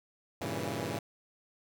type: chord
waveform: 10% pulse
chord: G diminished seventh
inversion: none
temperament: equal with one note detuned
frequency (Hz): 98 / 116.07 / 138.59 / 164.81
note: G2 / Bb2 / Db3 / Fb3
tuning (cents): 0 / -7 / 0 / 0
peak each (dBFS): -31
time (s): 0.41-0.99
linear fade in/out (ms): 5
effects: none